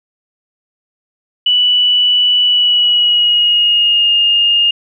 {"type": "tone with pitch glide", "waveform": "sine", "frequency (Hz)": [2960, 2833], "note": ["F#7", "F7"], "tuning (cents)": [0, 24], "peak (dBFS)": -8, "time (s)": [1.46, 4.71], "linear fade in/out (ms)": 5, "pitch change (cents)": -76, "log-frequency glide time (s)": [2.42, 4.13], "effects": []}